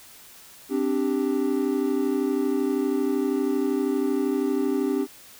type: chord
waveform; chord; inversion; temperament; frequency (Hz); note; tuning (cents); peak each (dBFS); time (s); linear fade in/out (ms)
triangle; C suspended second; none; just; 261.6 / 294.3 / 392.4; C4 / D4 / G4; 0 / +4 / +2; -24; 0.69-5.07; 50
effects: white hiss -48 dBFS RMS until 5.39 s